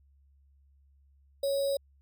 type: tone with sample-and-hold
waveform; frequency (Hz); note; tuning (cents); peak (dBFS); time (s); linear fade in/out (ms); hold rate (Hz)
sine; 554.4; C#5; 0; -26; 1.43-1.77; 5; 4410
effects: added 69 Hz sine -60 dBFS peak until 2.01 s